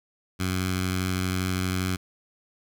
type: tone with notch filter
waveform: 10% pulse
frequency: 92.5 Hz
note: F#2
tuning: in tune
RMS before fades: -27 dBFS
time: 0.39-1.97 s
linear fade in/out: 20 ms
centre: 530 Hz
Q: 0.56
effects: none